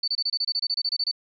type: tone bursts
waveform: sine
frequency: 4500 Hz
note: C#8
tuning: 25 cents sharp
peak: -22 dBFS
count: 15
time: 0.03-1.114 s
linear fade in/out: 5 ms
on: 48 ms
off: 26 ms
effects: none